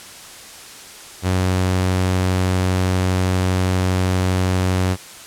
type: tone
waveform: sawtooth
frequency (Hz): 92.5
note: F#2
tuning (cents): 0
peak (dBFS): -12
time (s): 1.22-4.97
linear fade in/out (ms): 50
effects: white hiss -38 dBFS RMS until 5.26 s + low-pass 10000 Hz 12 dB/octave